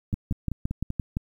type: two click trains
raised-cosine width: 5 ms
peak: -17 / -14 dBFS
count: 5 / 7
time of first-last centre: 0.13-0.904 / 0.14-1.169 s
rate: 5.17 / 5.83 Hz
effects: 9-bit